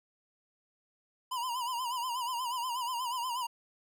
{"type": "tone with vibrato", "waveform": "square", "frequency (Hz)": 982, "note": "B5", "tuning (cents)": -10, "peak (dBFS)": -33, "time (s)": [1.31, 3.47], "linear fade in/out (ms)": 10, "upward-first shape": "sine", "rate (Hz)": 8.3, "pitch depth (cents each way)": 96, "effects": []}